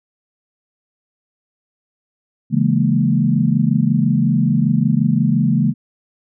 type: chord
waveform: sine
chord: A# half-diminished seventh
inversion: first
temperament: equal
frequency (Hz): 138.59 / 164.81 / 207.7 / 233.1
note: C#3 / E3 / G#3 / A#3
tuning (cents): 0 / 0 / 0 / 0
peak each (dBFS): -18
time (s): 2.5-5.74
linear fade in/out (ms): 50
effects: none